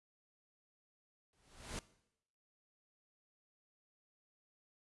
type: noise with exponential growth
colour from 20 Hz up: pink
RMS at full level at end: -40 dBFS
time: 1.33-1.79 s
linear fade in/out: 1 ms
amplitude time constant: 100 ms
effects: noise-tail reverb RT60 0.8 s tail -19 dB re dry + resampled to 24000 Hz